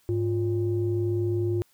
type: tone pair together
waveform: sine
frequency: 104.2 / 350.5 Hz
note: G#2 / F4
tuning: +6 / +6 cents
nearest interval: octave + major sixth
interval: 2100 cents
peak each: -25 dBFS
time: 0.09-1.62 s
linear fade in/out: 0 ms
effects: tanh soft clip ceiling -16 dBFS + white hiss -64 dBFS RMS until 1.73 s